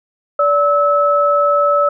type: tone pair together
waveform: sine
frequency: 579.1 / 1300 Hz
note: D5 / E6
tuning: -24 / -24 cents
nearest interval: octave + major second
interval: 1400 cents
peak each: -13 dBFS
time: 0.39-1.89 s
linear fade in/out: 5 ms
effects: none